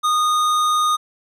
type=tone with hard clipping; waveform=sine; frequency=1232 Hz; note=D#6; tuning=17 cents flat; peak=-17 dBFS; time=0.03-0.97 s; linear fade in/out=20 ms; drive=14 dB; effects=none